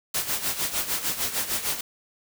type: noise with tremolo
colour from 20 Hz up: white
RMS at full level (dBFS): -25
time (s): 0.14-1.81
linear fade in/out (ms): 5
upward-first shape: sine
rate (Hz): 6.6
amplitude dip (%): 70
effects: none